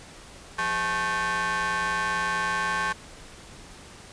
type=ring-modulated tone; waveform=30% pulse; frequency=229.1 Hz; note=A#3; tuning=30 cents flat; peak=-19 dBFS; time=0.58-2.93 s; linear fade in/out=10 ms; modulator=1320 Hz; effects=pink hiss -46 dBFS RMS until 4.12 s + resampled to 22050 Hz